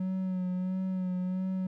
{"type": "tone with vibrato", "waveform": "triangle", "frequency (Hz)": 185, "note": "F#3", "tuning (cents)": 0, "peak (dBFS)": -27, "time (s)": [0, 1.67], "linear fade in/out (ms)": 5, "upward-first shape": "sine", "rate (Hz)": 1.5, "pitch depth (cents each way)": 30, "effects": []}